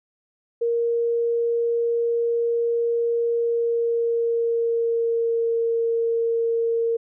sine tone with pitch glide, 467.8 to 460.8 Hz, A#4 to A#4, +6 to -20 cents, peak -19 dBFS, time 0.61-6.97 s, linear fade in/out 10 ms, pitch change -26 cents, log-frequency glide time 3.33-5.53 s, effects none

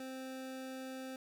25% pulse tone, 261.6 Hz, C4, in tune, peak -39 dBFS, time 0-1.16 s, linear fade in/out 2 ms, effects none

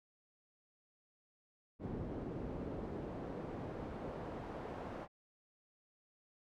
brown noise with band-pass filter sweep, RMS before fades -44 dBFS, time 1.79-5.08 s, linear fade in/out 50 ms, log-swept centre 310 to 760 Hz, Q 0.88, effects none

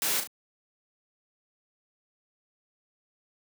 white noise with echo, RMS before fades -28 dBFS, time 0.02-0.2 s, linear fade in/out 0 ms, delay 36 ms, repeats 2, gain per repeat -7 dB, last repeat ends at 0.272 s, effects high-pass 200 Hz 12 dB/octave

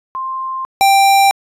sine / square tone pair in turn, 1051 / 787.4 Hz, C6 / G5, +7 / +8 cents, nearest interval perfect fourth, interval 499 cents, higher first, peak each -19 / -8 dBFS, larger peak second, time 0.15-0.65 / 0.81-1.31 s, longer neither, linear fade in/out 0 ms, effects resampled to 32000 Hz

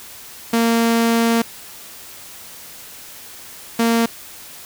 sawtooth tone bursts at uneven times, 230.5 Hz, A#3, 19 cents flat, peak -10 dBFS, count 2, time 0.53-1.42 / 3.79-4.06 s, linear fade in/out 5 ms, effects white hiss -38 dBFS RMS until 4.65 s

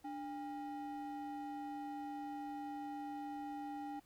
triangle ring-modulated tone, 550 Hz, C#5, 14 cents flat, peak -37 dBFS, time 0.04-4 s, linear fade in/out 10 ms, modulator 256 Hz, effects pink hiss -70 dBFS RMS until 4.05 s

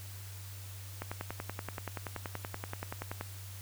click train, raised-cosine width 0.5 ms, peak -22 dBFS, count 24, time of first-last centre 1.02-3.21 s, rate 10.5 Hz, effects added 97 Hz sine -44 dBFS peak until 3.61 s + white hiss -51 dBFS RMS until 3.61 s

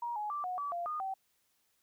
sine tone with pitch steps, 948 / 840 / 1172 / 730 / 1149 / 693 / 1225 / 769 Hz, A#5 / G#5 / D6 / F#5 / D6 / F5 / D#6 / G5, +29 / +19 / -4 / -24 / -38 / -14 / -27 / -33 cents, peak -34 dBFS, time 0.02-1.14 s, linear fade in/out 5 ms, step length 140 ms, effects white hiss -75 dBFS RMS until 1.82 s

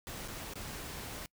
pink noise with dropouts, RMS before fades -43 dBFS, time 0.07-1.26 s, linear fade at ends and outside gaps 0 ms, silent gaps 0.277-0.283 / 0.536-0.556 s, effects noise-tail reverb RT60 0.1 s tail -25 dB re dry

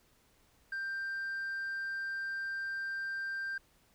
sine tone, 1575 Hz, G6, 8 cents sharp, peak -32 dBFS, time 0.72-3.58 s, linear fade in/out 5 ms, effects tanh soft clip ceiling -34 dBFS + pink hiss -68 dBFS RMS until 3.94 s

